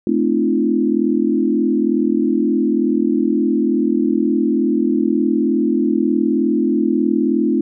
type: tone cluster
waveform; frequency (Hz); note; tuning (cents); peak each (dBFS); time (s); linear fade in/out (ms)
sine; 219.1 / 259 / 302.3 / 341.2; A3 / C4 / D#4 / F4; -7 / -17 / -50 / -40; -19; 0.07-7.61; 2
effects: none